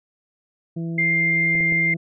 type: harmonic tone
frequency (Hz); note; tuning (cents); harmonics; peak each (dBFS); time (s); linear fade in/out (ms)
166.2; E3; +15; 1 / 2 / 3 / 4; -25 / -32 / -44 / -45; 0.76-1.97; 10
type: tone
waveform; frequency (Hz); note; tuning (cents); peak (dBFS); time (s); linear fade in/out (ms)
sine; 2102; C7; +7; -17; 0.98-1.94; 5
type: clicks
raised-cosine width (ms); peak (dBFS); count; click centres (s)
2; -22; 3; 1.553 / 1.607 / 1.723
effects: none